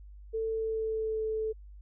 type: tone with pitch glide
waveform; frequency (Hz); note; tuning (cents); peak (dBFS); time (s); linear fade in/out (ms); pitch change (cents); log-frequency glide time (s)
sine; 445.4 to 437.7; A4 to A4; +21 to -9; -29; 0.33-1.53; 20; -30; 0.48-1.23
effects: added 50 Hz sine -46 dBFS peak until 1.81 s